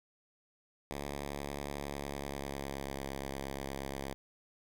5% pulse tone with pitch glide, 71 to 68.46 Hz, C#2 to C#2, +42 to -21 cents, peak -27 dBFS, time 0.91-4.14 s, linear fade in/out 0 ms, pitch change -63 cents, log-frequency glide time 1.84-3 s, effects none

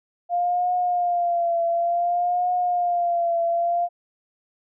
sine tone with vibrato, 698.5 Hz, F5, in tune, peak -19 dBFS, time 0.29-3.89 s, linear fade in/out 50 ms, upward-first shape triangle, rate 0.56 Hz, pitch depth 58 cents each way, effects none

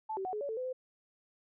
sine tone with pitch steps, 873 / 383.8 / 742 / 422.8 / 567 / 443.5 / 508 / 513 Hz, A5 / G4 / F#5 / G#4 / C#5 / A4 / B4 / C5, -14 / -37 / +5 / +31 / +39 / +14 / +49 / -34 cents, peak -34 dBFS, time 0.09-0.73 s, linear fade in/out 10 ms, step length 80 ms, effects none

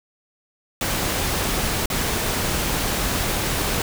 pink noise with dropouts, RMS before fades -23 dBFS, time 0.81-3.82 s, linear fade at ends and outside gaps 1 ms, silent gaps 1.858-1.901 s, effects none

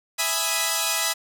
5% pulse chord, E major seventh, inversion none, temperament equal, 659.3 / 830.6 / 987.8 / 1244.5 Hz, E5 / G#5 / B5 / D#6, 0 / 0 / 0 / 0 cents, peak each -16 dBFS, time 0.18-1.14 s, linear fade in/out 20 ms, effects none

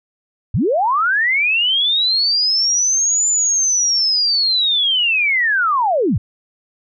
sine linear two-way sweep, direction up then down, 70.1 to 7130 to 70.1 Hz, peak -13 dBFS, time 0.54-6.18 s, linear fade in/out 5 ms, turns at 3.28 s, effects none

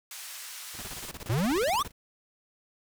white band-pass noise, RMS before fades -42 dBFS, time 0.11-1.11 s, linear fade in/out 2 ms, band 1100 to 12000 Hz, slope 12 dB/octave
pink noise with tremolo, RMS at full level -40 dBFS, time 0.73-1.92 s, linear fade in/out 50 ms, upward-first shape square, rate 17 Hz, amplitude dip 80%
square exponential sweep, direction up, 101.9 to 1251 Hz, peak -25 dBFS, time 1.29-1.83 s, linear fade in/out 10 ms
effects none

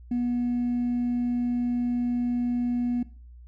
triangle tone with hard clipping, 242.9 Hz, B3, 29 cents flat, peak -23 dBFS, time 0.11-3.03 s, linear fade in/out 5 ms, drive 2 dB, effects noise-tail reverb RT60 0.4 s tail -18 dB re dry + added 60 Hz sine -44 dBFS peak until 3.47 s

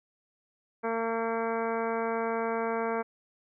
harmonic tone, 227.7 Hz, A#3, 40 cents flat, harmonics 1 / 2 / 3 / 4 / 5 / 6 / 7 / 8 / 9 / 10, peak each -36 / -31 / -35 / -36 / -39 / -40 / -41 / -54 / -46 / -46 dBFS, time 0.83-3.03 s, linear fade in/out 20 ms, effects none

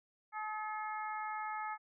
harmonic tone with a mistuned harmonic, 429.8 Hz, A4, 41 cents flat, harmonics 2 / 3 / 4 / 5, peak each -40 / -42 / -48 / -48 dBFS, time 0.32-1.78 s, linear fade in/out 50 ms, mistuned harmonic 3, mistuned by -18 cents, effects none

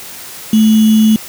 sine tone with sample-and-hold, 218.1 Hz, A3, 15 cents flat, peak -5 dBFS, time 0.53-1.16 s, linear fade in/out 2 ms, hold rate 3150 Hz, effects white hiss -30 dBFS RMS until 1.28 s + high-pass 60 Hz 12 dB/octave

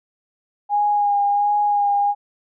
sine tone with vibrato, 819 Hz, G#5, 24 cents flat, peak -15 dBFS, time 0.69-2.15 s, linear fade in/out 50 ms, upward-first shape sine, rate 1.4 Hz, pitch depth 20 cents each way, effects none

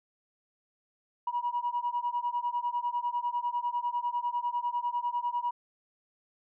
sine beating tone pair, 960 / 970 Hz, B5 / B5, -49 / -31 cents, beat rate 10 Hz, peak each -31 / -31 dBFS, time 1.27-5.51 s, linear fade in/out 5 ms, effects tanh soft clip ceiling -22 dBFS

